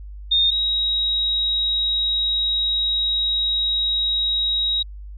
sine tone pair in turn, 3664 / 3810 Hz, A#7 / A#7, -31 / +37 cents, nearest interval minor second, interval 68 cents, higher second, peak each -14 / -18 dBFS, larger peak first, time 0.31-0.51 / 0.51-4.83 s, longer second, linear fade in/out 10 ms, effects added 50 Hz sine -33 dBFS peak until 5.17 s

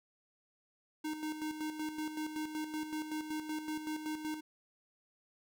square tone with tremolo, 308.5 Hz, D#4, 15 cents flat, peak -36 dBFS, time 1.04-4.41 s, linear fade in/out 10 ms, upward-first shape square, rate 5.3 Hz, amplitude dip 55%, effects none

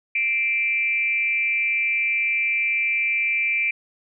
sine tone with frequency modulation, 2349 Hz, D7, in tune, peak -19 dBFS, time 0.15-3.71 s, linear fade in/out 5 ms, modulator 246 Hz, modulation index 0.54, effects none

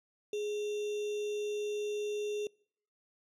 sine tone with sample-and-hold, 417.4 Hz, G#4, 9 cents sharp, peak -32 dBFS, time 0.33-2.47 s, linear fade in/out 2 ms, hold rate 3150 Hz, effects noise-tail reverb RT60 0.6 s tail -26 dB re dry + low-pass 8000 Hz 12 dB/octave

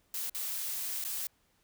blue noise with dropouts, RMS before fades -36 dBFS, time 0.14-1.27 s, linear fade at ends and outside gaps 2 ms, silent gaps 0.297-0.347 / 1.041-1.048 s, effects pink hiss -71 dBFS RMS until 1.63 s

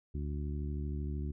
harmonic tone, 73 Hz, D2, 10 cents flat, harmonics 1 / 2 / 3 / 4 / 5, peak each -35 / -41 / -45 / -47 / -49 dBFS, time 0.14-1.32 s, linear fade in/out 10 ms, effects none

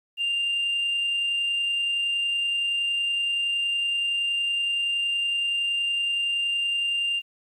sine tone with amplitude modulation, 2794 Hz, F7, in tune, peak -20 dBFS, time 0.17-7.22 s, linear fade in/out 50 ms, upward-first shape sine, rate 30.7 Hz, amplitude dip 25%, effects tanh soft clip ceiling -20 dBFS + 10-bit

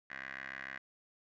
15% pulse tone with band-pass filter, 66.8 Hz, C2, 36 cents sharp, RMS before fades -45 dBFS, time 0.1-0.78 s, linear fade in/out 5 ms, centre 1800 Hz, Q 8.3, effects resampled to 16000 Hz

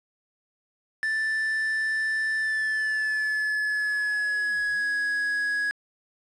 triangle tone with pitch glide, 1763 to 1667.9 Hz, A6 to G#6, +3 to +7 cents, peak -22 dBFS, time 1.03-5.71 s, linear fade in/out 0 ms, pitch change -96 cents, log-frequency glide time 2.36-4.83 s, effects resampled to 24000 Hz + 8-bit

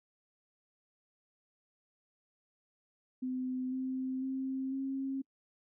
sine tone with pitch steps, 255.9 / 260.2 / 264.6 / 269.1 Hz, C4 / C4 / C4 / C4, -38 / -9 / +20 / +49 cents, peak -33 dBFS, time 3.22-5.22 s, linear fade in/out 10 ms, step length 500 ms, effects noise-tail reverb RT60 0.1 s tail -26 dB re dry

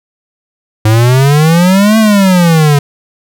square exponential two-way sweep, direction up then down, 106.3 to 223.6 to 140.9 Hz, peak -5 dBFS, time 0.85-2.79 s, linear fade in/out 5 ms, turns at 1.98 s, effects none

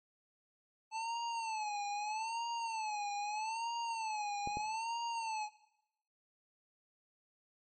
square tone with vibrato, 874 Hz, A5, 12 cents flat, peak -37 dBFS, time 0.91-5.49 s, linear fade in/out 50 ms, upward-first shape sine, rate 0.79 Hz, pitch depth 120 cents each way
clicks, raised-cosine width 2 ms, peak -29 dBFS, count 2, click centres 4.474 / 4.571 s
effects noise-tail reverb RT60 0.8 s tail -17 dB re dry + MP3 32 kbps

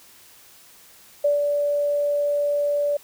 sine tone with ADSR envelope, 580 Hz, D5, 22 cents flat, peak -15 dBFS, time 1.24-2.97 s, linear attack 8 ms, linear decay 140 ms, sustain -4 dB, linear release 5 ms, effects white hiss -50 dBFS RMS until 3.03 s

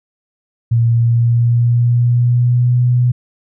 sine tone with pitch glide, 116.54 to 123.26 Hz, A#2 to B2, 0 to -3 cents, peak -9 dBFS, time 0.71-3.12 s, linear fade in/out 10 ms, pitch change +97 cents, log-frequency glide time 0.87-2.78 s, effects none

